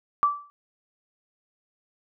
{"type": "tone with exponential decay", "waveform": "sine", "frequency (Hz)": 1162, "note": "D6", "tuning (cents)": -19, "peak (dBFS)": -14, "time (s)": [0.23, 0.5], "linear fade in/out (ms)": 0, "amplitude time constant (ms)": 57, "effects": []}